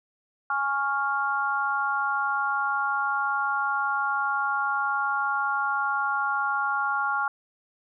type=chord; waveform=sine; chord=Db major; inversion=second; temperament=equal; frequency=830.6 / 1108.7 / 1396.9 Hz; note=Ab5 / Db6 / F6; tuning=0 / 0 / 0 cents; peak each=-29 / -29 / -26 dBFS; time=0.5-7.28 s; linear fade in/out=2 ms; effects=none